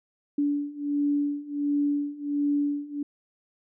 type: beating tone pair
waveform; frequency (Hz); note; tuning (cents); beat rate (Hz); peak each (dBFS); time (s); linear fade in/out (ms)
sine; 287.9 / 289.3; D4 / D4; -34 / -26; 1.4; -28 / -26; 0.38-3.03; 5
effects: none